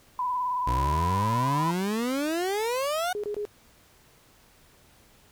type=tone with vibrato; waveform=sine; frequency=994 Hz; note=B5; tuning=11 cents sharp; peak=-25 dBFS; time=0.19-1.71 s; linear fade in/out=2 ms; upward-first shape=triangle; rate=19 Hz; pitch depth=48 cents each way
type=exponential sweep; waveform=30% pulse; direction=up; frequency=58.27 to 746 Hz; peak=-23 dBFS; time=0.67-3.13 s; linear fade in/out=5 ms
type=tone bursts; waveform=sine; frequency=415.3 Hz; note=G#4; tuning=in tune; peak=-28 dBFS; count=3; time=3.15-3.452 s; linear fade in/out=0 ms; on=86 ms; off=22 ms
effects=pink hiss -58 dBFS RMS until 5.31 s